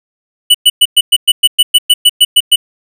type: tone bursts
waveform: square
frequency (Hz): 2960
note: F#7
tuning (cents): 0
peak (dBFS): -3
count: 14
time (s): 0.5-2.56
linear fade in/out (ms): 10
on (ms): 45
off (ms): 110
effects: none